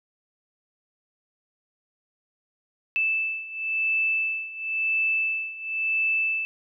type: beating tone pair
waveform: sine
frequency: 2635 / 2635.96 Hz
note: E7 / E7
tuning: -1 / -1 cents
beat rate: 0.96 Hz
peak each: -28 / -25 dBFS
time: 2.96-6.45 s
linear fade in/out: 0 ms
effects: none